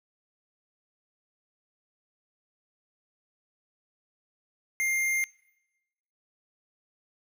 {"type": "tone", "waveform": "square", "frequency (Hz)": 2111, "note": "C7", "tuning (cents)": 15, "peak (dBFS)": -26, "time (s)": [4.8, 5.24], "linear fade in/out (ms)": 0, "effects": ["noise-tail reverb RT60 1.0 s tail -23 dB re dry"]}